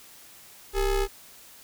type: ring-modulated tone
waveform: square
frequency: 213.5 Hz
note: G#3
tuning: 48 cents sharp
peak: -20 dBFS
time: 0.73-1.08 s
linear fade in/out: 50 ms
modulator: 180 Hz
effects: white hiss -50 dBFS RMS until 1.63 s